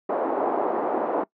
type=band-pass noise; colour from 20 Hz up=white; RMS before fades=-25 dBFS; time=0.09-1.24 s; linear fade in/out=5 ms; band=300 to 850 Hz; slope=24 dB/octave; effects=noise-tail reverb RT60 0.1 s tail -22 dB re dry